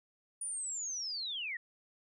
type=linear sweep; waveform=sine; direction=down; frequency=9650 to 1818 Hz; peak=-36 dBFS; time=0.41-1.57 s; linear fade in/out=5 ms; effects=none